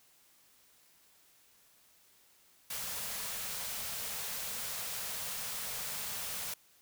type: band-stop noise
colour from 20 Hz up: white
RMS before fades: -39 dBFS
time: 2.7-6.54 s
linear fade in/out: 5 ms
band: 240 to 420 Hz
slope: 96 dB/octave
effects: white hiss -65 dBFS RMS until 6.81 s